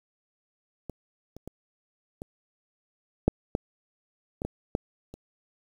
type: clicks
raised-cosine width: 2 ms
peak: -22 / -30 / -25 / -24 / -6 / -12 / -19 / -17 / -12 / -29 dBFS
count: 10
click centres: 0.897 / 1.366 / 1.476 / 2.219 / 3.28 / 3.551 / 4.419 / 4.45 / 4.751 / 5.14 s
effects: 8-bit